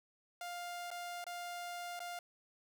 sawtooth tone with dropouts, 702 Hz, F5, 9 cents sharp, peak -38 dBFS, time 0.41-2.19 s, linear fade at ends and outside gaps 2 ms, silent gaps 0.905-0.913 / 1.242-1.266 / 1.993-2.002 s, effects none

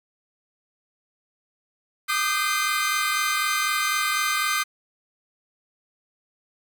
sawtooth tone cluster, 1198 / 1242 / 1551 / 2067 Hz, D6 / D#6 / G6 / C7, +34 / -3 / -19 / -22 cents, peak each -24 dBFS, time 2.08-4.64 s, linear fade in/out 20 ms, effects none

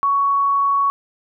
sine tone, 1117 Hz, C#6, 13 cents sharp, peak -14 dBFS, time 0.03-0.9 s, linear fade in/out 0 ms, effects none

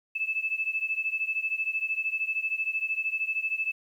sine beating tone pair, 2615 / 2628 Hz, E7 / E7, -15 / -6 cents, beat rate 13 Hz, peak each -29 / -31 dBFS, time 0.15-3.72 s, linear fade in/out 10 ms, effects 10-bit

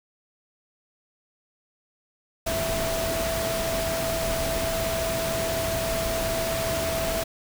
sine tone in noise, 659.3 Hz, E5, in tune, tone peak -27 dBFS, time 2.46-7.24 s, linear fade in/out 10 ms, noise pink, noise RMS -29 dBFS, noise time 2.46-7.24 s, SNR -1 dB, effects none

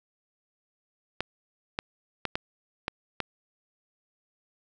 clicks, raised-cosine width 0.3 ms, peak -12 dBFS, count 6, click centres 1.206 / 1.789 / 2.253 / 2.355 / 2.881 / 3.203 s, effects none

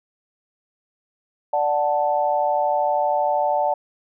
sine chord, D major, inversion none, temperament equal, 587.3 / 740 / 880 Hz, D5 / F#5 / A5, 0 / 0 / 0 cents, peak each -22 dBFS, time 1.53-3.74 s, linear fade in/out 5 ms, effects none

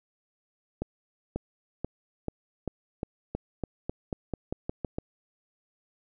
accelerating click train, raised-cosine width 2 ms, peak -17 dBFS, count 15, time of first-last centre 0.82-4.985 s, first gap 540 ms, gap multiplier 0.9, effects none

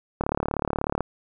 click train, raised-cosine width 1 ms, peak -10 dBFS, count 30, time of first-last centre 0.21-1.007 s, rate 36.4 Hz, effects none

